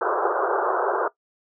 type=band-pass noise; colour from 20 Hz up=pink; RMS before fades=-23 dBFS; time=0.01-1.08 s; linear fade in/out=5 ms; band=360 to 1500 Hz; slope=96 dB/octave; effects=noise-tail reverb RT60 0.1 s tail -18 dB re dry